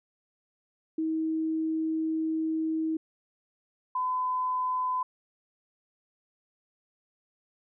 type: tone pair in turn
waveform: sine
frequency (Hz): 318.8 / 1012.1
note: D#4 / B5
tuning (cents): +42 / +42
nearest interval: octave + minor sixth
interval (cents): 2000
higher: second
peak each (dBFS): -26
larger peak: neither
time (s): 0.98-2.97 / 3.95-5.03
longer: first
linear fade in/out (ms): 5
effects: none